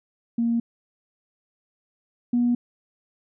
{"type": "tone pair in turn", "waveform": "sine", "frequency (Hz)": [233.1, 241.5], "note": ["A#3", "B3"], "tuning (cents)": [0, -39], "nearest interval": "minor second", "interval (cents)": 61, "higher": "second", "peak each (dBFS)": [-19, -17], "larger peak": "second", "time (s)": [[0.38, 0.6], [2.33, 2.55]], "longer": "neither", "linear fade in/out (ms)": 5, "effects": ["tanh soft clip ceiling -13 dBFS"]}